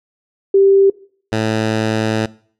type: tone pair in turn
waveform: sine / 10% pulse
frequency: 392 / 110 Hz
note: G4 / A2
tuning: 0 / 0 cents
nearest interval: octave + minor seventh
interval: 2200 cents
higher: first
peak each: -7 dBFS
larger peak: neither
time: 0.54-0.9 / 1.32-2.26 s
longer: second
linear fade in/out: 5 ms
effects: noise-tail reverb RT60 0.5 s tail -21 dB re dry + low-pass 6000 Hz 12 dB/octave